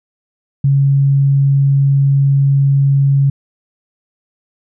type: tone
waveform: sine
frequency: 138.59 Hz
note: C#3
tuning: in tune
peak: -8 dBFS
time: 0.64-3.3 s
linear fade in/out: 5 ms
effects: none